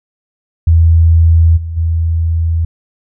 sine tone with level steps, 82.41 Hz, E2, in tune, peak -4 / -18 / -10 dBFS, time 0.67-2.65 s, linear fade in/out 5 ms, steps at 1.56 / 1.76 s, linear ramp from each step 20 ms, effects none

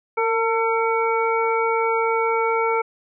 harmonic tone with a mistuned harmonic, 449.6 Hz, A4, 37 cents sharp, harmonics 1 / 2 / 3 / 5, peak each -21 / -23 / -25 / -27 dBFS, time 0.17-2.82 s, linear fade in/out 10 ms, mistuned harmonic 1, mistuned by +27 cents, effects none

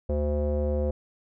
square tone with low-pass filter, 74 Hz, D2, 14 cents sharp, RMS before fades -26 dBFS, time 0.09-0.91 s, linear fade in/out 5 ms, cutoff 530 Hz, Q 4.8, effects none

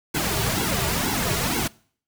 pink noise with flanger, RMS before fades -24 dBFS, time 0.14-1.68 s, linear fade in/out 10 ms, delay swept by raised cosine 1.6 to 3.9 ms, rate 2.1 Hz, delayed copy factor -0.9, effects noise-tail reverb RT60 0.5 s tail -23 dB re dry

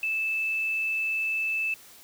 sine tone, 2630 Hz, E7, 5 cents flat, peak -25 dBFS, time 0.03-1.74 s, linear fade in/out 2 ms, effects white hiss -51 dBFS RMS until 2.03 s

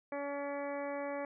harmonic tone with a mistuned harmonic, 283.8 Hz, C#4, 41 cents sharp, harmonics 1 / 2 / 3 / 4 / 5 / 6 / 7 / 8, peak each -43 / -38 / -45 / -48 / -54 / -51 / -51 / -52 dBFS, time 0.12-1.25 s, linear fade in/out 2 ms, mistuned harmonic 5, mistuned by -15 cents, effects none

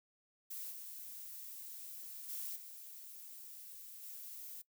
violet noise with level steps, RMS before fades -45 / -49 / -43 / -52 / -49 dBFS, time 0.5-4.62 s, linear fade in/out 10 ms, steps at 0.7 / 2.28 / 2.55 / 4.02 s, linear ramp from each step 20 ms, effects noise-tail reverb RT60 0.1 s tail -19 dB re dry

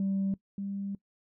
sine tone pair in turn, 194.7 / 198.22 Hz, G3 / G3, -12 / +20 cents, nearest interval unison, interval 32 cents, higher second, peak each -25 / -32 dBFS, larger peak first, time 0-0.34 / 0.58-0.95 s, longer second, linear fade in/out 2 ms, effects noise-tail reverb RT60 0.1 s tail -21 dB re dry + tanh soft clip ceiling -24 dBFS

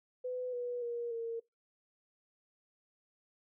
sine tone with pitch steps, 502 / 487.7 / 473.8 / 460.3 Hz, B4 / B4 / A#4 / A#4, +28 / -22 / +28 / -22 cents, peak -35 dBFS, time 0.24-1.4 s, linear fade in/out 10 ms, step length 290 ms, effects noise-tail reverb RT60 0.2 s tail -22 dB re dry

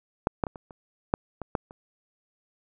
clicks, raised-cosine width 1 ms, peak -8 / -10 / -19 / -26 / -30 / -7 / -20 / -11 / -30 dBFS, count 9, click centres 0.271 / 0.438 / 0.468 / 0.558 / 0.708 / 1.139 / 1.417 / 1.552 / 1.709 s, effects none

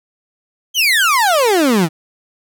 30% pulse exponential sweep, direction down, 3237 to 151.2 Hz, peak -8 dBFS, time 0.74-1.89 s, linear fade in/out 50 ms, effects none

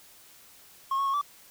triangle tone with pitch steps, 1081 / 1103 / 1091 / 1157 Hz, C#6 / C#6 / C#6 / D6, -44 / -9 / -28 / -26 cents, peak -22 dBFS, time 0.91-1.214 s, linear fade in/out 5 ms, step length 76 ms, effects tanh soft clip ceiling -18 dBFS + white hiss -54 dBFS RMS until 1.5 s

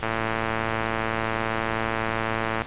click train, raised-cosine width 0.5 ms, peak -10 dBFS, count 291, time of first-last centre 0.03-2.619 s, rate 112 Hz, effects pink hiss -38 dBFS RMS until 2.66 s + resampled to 8000 Hz

